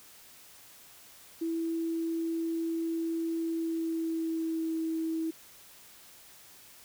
sine tone with pitch glide, 329.6 to 323.4 Hz, E4 to E4, 0 to -33 cents, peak -29 dBFS, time 1.41-5.31 s, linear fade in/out 10 ms, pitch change -33 cents, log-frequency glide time 3.39-4.78 s, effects white hiss -54 dBFS RMS until 6.84 s

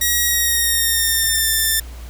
5% pulse tone with pitch glide, 1900 to 1783 Hz, A#6 to A6, +33 to +22 cents, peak -5 dBFS, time 0.01-1.8 s, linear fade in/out 5 ms, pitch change -111 cents, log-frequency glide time 0.26-1.5 s, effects added 60 Hz sine -31 dBFS peak until 2.09 s + pink hiss -43 dBFS RMS until 2.09 s

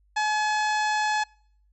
harmonic tone with a mistuned harmonic, 851 Hz, G#5, 42 cents sharp, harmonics 1 / 2 / 3 / 4 / 5 / 6 / 7 / 8 / 9, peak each -24 / -27 / -35 / -39 / -37 / -42 / -42 / -45 / -44 dBFS, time 0.16-1.24 s, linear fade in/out 10 ms, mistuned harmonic 4, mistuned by +16 cents, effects noise-tail reverb RT60 0.6 s tail -26 dB re dry + added 50 Hz sine -60 dBFS peak until 1.72 s

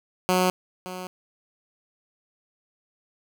10% pulse tone with echo, 183.3 Hz, F#3, 16 cents flat, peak -11 dBFS, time 0.29-0.5 s, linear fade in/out 0 ms, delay 570 ms, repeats 1, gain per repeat -14 dB, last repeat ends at 1.07 s, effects none

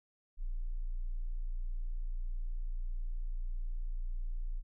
sine tone, 29.19 Hz, A#0, 3 cents sharp, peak -33 dBFS, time 0.37-4.63 s, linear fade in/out 50 ms, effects none

